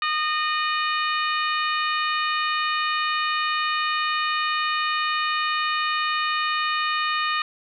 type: harmonic tone with a mistuned harmonic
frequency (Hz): 614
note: D#5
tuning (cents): -23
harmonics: 2 / 3 / 4 / 5 / 6 / 7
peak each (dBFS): -24 / -28 / -30 / -32 / -34 / -35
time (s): 0.02-7.42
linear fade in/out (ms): 2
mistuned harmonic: 5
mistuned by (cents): -62
effects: none